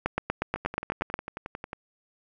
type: two click trains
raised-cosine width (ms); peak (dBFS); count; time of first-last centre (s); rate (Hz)
0.5; -10 / -20; 10 / 14; 0.06-1.14 / 0.56-1.731; 8.33 / 11.1
effects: none

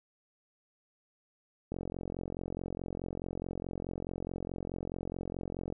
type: click train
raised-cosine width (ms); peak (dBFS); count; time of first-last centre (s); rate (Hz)
2; -24; 180; 1.72-5.724; 44.7
effects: none

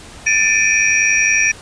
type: tone cluster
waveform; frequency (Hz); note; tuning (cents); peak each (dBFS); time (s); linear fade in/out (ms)
sine; 1776 / 2322 / 2413 / 2517 / 5720; A6 / D7 / D7 / D#7 / F8; +16 / -20 / +46 / +19 / +41; -18; 0.26-1.52; 10
effects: pink hiss -37 dBFS RMS until 1.61 s + resampled to 22050 Hz

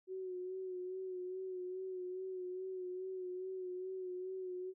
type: tone with vibrato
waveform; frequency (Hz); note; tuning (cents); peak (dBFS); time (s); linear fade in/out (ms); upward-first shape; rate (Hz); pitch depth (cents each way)
sine; 370; F#4; 0; -40; 0.07-4.74; 50; sine; 2.4; 37
effects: none

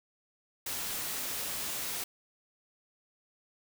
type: noise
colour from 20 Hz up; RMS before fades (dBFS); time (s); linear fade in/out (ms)
white; -36; 0.66-2.04; 5
effects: none

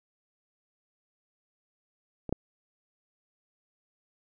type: clicks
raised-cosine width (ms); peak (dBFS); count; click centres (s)
2; -22 / -13; 2; 2.293 / 2.326
effects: none

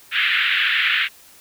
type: band-pass noise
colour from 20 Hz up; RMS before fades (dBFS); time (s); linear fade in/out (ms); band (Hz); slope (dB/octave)
pink; -19; 0.11-1.09; 50; 1500 to 3400; 48
effects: white hiss -48 dBFS RMS until 1.4 s

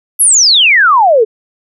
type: exponential sweep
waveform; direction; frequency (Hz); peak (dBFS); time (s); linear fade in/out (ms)
sine; down; 11770 to 415.3; -4; 0.19-1.25; 20
effects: none

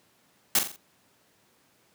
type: noise with echo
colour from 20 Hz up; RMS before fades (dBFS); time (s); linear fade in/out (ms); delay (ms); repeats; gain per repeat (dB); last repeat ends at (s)
white; -21; 0.55-0.59; 2; 43; 4; -7; 0.762
effects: pink hiss -64 dBFS RMS until 1.94 s + high-pass 150 Hz 12 dB/octave

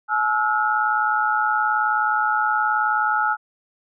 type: tone cluster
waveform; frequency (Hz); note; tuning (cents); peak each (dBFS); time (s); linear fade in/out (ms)
sine; 852 / 1312 / 1431; G#5 / E6 / F6; +44 / -9 / +42; -22; 0.08-3.37; 50
effects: none

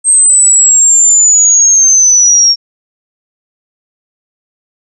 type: linear sweep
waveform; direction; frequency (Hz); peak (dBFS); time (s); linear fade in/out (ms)
sine; down; 8372 to 5510; -3; 0.04-2.56; 50
effects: none

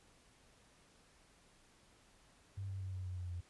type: tone with pitch steps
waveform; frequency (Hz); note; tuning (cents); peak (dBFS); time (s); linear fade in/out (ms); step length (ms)
sine; 98 / 96.21 / 94.44 / 92.71 / 91.02 / 89.35 / 87.71; G2 / G2 / F#2 / F#2 / F#2 / F2 / F2; 0 / -32 / +36 / +4 / -28 / +40 / +8; -40; 2.57-3.41; 10; 120
effects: pink hiss -67 dBFS RMS until 3.49 s + resampled to 24000 Hz

